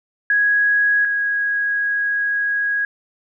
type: tone pair in turn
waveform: sine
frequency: 1661.2 / 1652.3 Hz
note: G#6 / G#6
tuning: 0 / -9 cents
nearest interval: unison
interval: 9 cents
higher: first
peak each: -13 / -17 dBFS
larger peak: first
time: 0.3-1.05 / 1.05-2.85 s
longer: second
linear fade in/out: 2 ms
effects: none